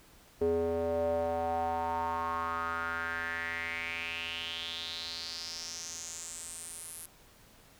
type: tone with band-pass filter sweep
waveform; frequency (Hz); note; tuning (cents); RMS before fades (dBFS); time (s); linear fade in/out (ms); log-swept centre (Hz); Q
square; 83.3; E2; +19; -35; 0.41-7.06; 5; 420 to 11000; 5.3
effects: pink hiss -59 dBFS RMS until 7.79 s